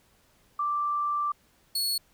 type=tone pair in turn; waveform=sine / sawtooth; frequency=1174.7 / 4375 Hz; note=D6 / C#8; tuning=0 / -24 cents; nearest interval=octave + major seventh; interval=2276 cents; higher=second; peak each=-25 / -23 dBFS; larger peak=second; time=0.59-1.32 / 1.75-1.98 s; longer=first; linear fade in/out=5 ms; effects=pink hiss -64 dBFS RMS until 2.13 s